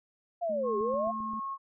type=linear two-way sweep; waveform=sine; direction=down then up; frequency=710 to 395.3 to 710 Hz; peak=-28 dBFS; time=0.41-1.12 s; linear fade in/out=20 ms; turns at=0.78 s
type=tone; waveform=sine; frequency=220 Hz; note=A3; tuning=in tune; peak=-38 dBFS; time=0.49-1.4 s; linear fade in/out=10 ms
type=tone with pitch glide; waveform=sine; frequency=1080 to 1088.8 Hz; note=C#6 to C#6; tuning=-45 to -31 cents; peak=-33 dBFS; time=0.63-1.58 s; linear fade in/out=50 ms; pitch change=+14 cents; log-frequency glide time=1.28-1.4 s
type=click train; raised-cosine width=3 ms; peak=-38 dBFS; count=5; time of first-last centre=0.81-1.335 s; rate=7.62 Hz
effects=none